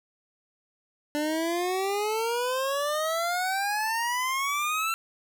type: exponential sweep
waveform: 25% pulse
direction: up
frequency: 293.7 to 1355 Hz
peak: -22 dBFS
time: 1.15-4.94 s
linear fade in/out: 0 ms
effects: none